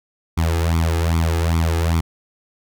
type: tone with flanger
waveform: sawtooth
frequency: 82.41 Hz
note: E2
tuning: in tune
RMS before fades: -18 dBFS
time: 0.37-2.01 s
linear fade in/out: 10 ms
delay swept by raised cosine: 0.86 to 2.46 ms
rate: 2.5 Hz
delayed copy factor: +0.95
effects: none